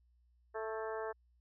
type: harmonic tone with a mistuned harmonic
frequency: 220 Hz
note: A3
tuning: in tune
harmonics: 2 / 3 / 4 / 5 / 6 / 7 / 8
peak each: -40 / -44 / -46 / -48 / -50 / -51 / -52 dBFS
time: 0.54-1.13 s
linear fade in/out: 20 ms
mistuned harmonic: 7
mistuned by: +39 cents
effects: added 60 Hz sine -67 dBFS peak until 1.4 s